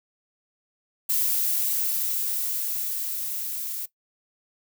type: noise with level ramp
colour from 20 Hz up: violet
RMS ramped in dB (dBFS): -23 to -32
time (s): 1.09-3.86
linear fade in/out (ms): 10
effects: noise-tail reverb RT60 0.1 s tail -17 dB re dry